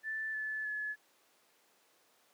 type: tone with pitch steps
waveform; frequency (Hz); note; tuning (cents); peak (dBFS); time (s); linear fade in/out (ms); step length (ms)
sine; 1760 / 1734.8 / 1709.9; A6 / A6 / A6; 0 / -25 / -50; -35; 0.03-0.96; 50; 310
effects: pink hiss -68 dBFS RMS until 2.33 s + high-pass 400 Hz 12 dB/octave